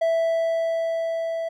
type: tone with level ramp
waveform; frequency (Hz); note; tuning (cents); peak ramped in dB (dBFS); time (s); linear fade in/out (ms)
triangle; 659.3; E5; 0; -16 to -23; 0.01-1.49; 10
effects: none